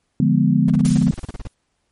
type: chord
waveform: sine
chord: D diminished seventh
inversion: none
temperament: equal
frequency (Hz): 146.83 / 174.61 / 207.7 / 246.9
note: D3 / F3 / Ab3 / Cb4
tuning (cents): 0 / 0 / 0 / 0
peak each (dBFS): -18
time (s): 0.2-1.11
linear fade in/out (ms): 2
type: noise bursts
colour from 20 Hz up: brown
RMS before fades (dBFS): -27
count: 15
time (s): 0.68-1.472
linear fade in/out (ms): 2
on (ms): 22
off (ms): 33
type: noise with exponential decay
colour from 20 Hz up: blue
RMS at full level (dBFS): -25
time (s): 0.85-1.54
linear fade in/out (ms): 1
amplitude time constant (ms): 150
effects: pink hiss -70 dBFS RMS until 1.91 s + MP3 48 kbps